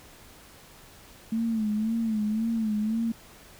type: tone with vibrato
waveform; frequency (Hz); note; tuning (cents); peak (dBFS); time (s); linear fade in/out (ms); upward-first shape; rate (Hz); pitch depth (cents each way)
sine; 220; A3; 0; -24; 1.32-3.12; 5; sine; 1.9; 77
effects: pink hiss -51 dBFS RMS until 3.59 s